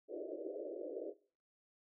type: band-pass noise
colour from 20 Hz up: pink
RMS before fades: -44 dBFS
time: 0.08-1.14 s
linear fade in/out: 50 ms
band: 310 to 620 Hz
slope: 96 dB/octave
effects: noise-tail reverb RT60 0.4 s tail -18 dB re dry